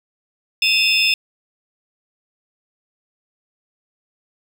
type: tone cluster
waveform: triangle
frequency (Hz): 2532 / 2739 / 3547 / 5190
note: D#7 / F7 / A7 / E8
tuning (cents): +30 / -34 / +13 / -28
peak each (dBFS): -18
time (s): 0.62-1.14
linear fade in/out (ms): 2
effects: none